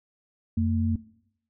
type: tone pair together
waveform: sine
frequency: 89.93 / 226.6 Hz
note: F#2 / A#3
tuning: -49 / -49 cents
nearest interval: octave + major third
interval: 1600 cents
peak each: -24 dBFS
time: 0.57-0.96 s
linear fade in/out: 5 ms
effects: noise-tail reverb RT60 0.7 s tail -18 dB re dry